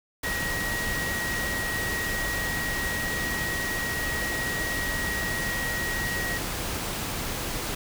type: tone in noise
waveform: sine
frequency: 1900 Hz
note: A#6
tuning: 33 cents sharp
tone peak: -29 dBFS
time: 0.24-6.38 s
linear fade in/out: 5 ms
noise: pink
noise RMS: -31 dBFS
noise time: 0.23-7.75 s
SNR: -1 dB
effects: none